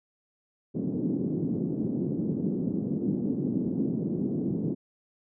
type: band-pass noise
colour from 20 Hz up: pink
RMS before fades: -29 dBFS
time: 0.74-4.75 s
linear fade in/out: 20 ms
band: 170 to 320 Hz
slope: 24 dB/octave
effects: none